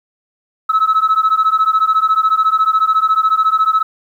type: beating tone pair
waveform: sine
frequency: 1289 / 1303 Hz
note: E6 / E6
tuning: -39 / -20 cents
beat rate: 14 Hz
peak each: -12 dBFS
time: 0.69-3.83 s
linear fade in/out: 10 ms
effects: tanh soft clip ceiling -6 dBFS + 8-bit